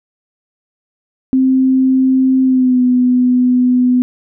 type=tone with pitch glide; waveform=sine; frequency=261.6 to 249.8 Hz; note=C4 to B3; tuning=0 to +20 cents; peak=-8 dBFS; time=1.33-4.02 s; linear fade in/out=0 ms; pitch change=-80 cents; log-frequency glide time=2.43-2.82 s; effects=none